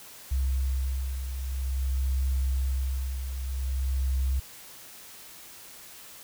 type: beating tone pair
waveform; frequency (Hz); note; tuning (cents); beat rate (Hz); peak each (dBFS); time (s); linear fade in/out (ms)
sine; 65.7 / 66.2; C2 / C2; +8 / +21; 0.5; -25 / -32; 0.31-4.4; 10
effects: tanh soft clip ceiling -20 dBFS + white hiss -47 dBFS RMS until 6.23 s